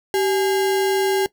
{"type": "tone with sample-and-hold", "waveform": "sine", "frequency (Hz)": 386.2, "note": "G4", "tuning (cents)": -26, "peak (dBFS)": -16, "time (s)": [0.14, 1.26], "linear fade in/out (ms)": 0, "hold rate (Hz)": 1225, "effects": ["noise-tail reverb RT60 0.1 s tail -19 dB re dry"]}